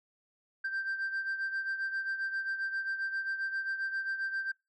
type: beating tone pair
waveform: sine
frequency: 1568 / 1575.5 Hz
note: G6 / G6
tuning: 0 / +8 cents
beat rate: 7.5 Hz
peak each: -31 / -37 dBFS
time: 0.64-4.52 s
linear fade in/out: 10 ms
effects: noise-tail reverb RT60 0.2 s tail -23 dB re dry + tanh soft clip ceiling -29 dBFS